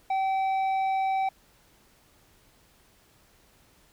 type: tone with tanh clipping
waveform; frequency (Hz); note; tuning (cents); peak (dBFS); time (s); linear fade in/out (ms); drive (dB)
triangle; 769; G5; -33; -25; 0.1-1.29; 5; 11
effects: pink hiss -61 dBFS RMS until 3.92 s